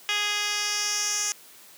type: tone with band-pass filter sweep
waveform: 10% pulse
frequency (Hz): 414.3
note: G#4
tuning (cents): -4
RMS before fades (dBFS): -27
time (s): 0.09-1.32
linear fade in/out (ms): 0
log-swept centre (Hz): 3500 to 6700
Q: 2.5
effects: white hiss -50 dBFS RMS until 1.77 s + high-pass 150 Hz 12 dB/octave